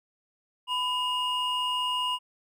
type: tone pair together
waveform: triangle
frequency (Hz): 1000 / 2855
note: B5 / F7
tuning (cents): +21 / +37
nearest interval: octave + tritone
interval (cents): 1816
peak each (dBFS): -27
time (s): 0.67-2.19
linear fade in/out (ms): 50
effects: none